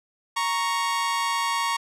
sawtooth tone pair together, 932.3 / 1108.7 Hz, A#5 / C#6, 0 / 0 cents, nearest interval minor third, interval 300 cents, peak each -22 dBFS, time 0.36-1.77 s, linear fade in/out 10 ms, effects low-pass 10000 Hz 12 dB/octave

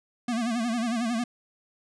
square tone with vibrato, 233.1 Hz, A#3, in tune, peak -26 dBFS, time 0.28-1.24 s, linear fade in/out 5 ms, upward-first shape sine, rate 11 Hz, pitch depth 100 cents each way, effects resampled to 22050 Hz

